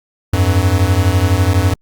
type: beating tone pair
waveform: square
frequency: 87.31 / 99.31 Hz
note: F2 / G2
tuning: 0 / +23 cents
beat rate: 12 Hz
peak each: -14 dBFS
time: 0.33-1.74 s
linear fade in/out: 5 ms
effects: Opus 48 kbps